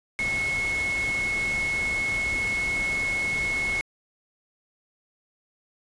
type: tone in noise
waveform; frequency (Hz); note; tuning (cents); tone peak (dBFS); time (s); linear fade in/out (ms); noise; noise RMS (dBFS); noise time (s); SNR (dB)
sine; 2184; C#7; -26; -24; 0.19-3.81; 0; pink; -35; 0.19-3.81; +8
effects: resampled to 22050 Hz